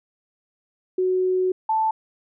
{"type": "tone pair in turn", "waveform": "sine", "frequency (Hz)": [370, 880], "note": ["F#4", "A5"], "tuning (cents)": [0, 0], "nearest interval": "octave + minor third", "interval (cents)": 1500, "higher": "second", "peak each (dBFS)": -18, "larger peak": "neither", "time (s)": [[0.98, 1.52], [1.69, 1.91]], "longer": "first", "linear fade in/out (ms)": 5, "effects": []}